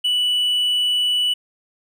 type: tone with hard clipping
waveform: triangle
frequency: 2960 Hz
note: F#7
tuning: in tune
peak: -17 dBFS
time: 0.04-1.34 s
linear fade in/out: 10 ms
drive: 5 dB
effects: none